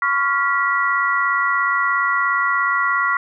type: tone cluster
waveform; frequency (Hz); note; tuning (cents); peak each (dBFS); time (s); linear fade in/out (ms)
sine; 1022 / 1119 / 1397 / 1946; C6 / C#6 / F6 / B6; -41 / +16 / 0 / -26; -28 / -20 / -20 / -21; 0.02-3.17; 2
effects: none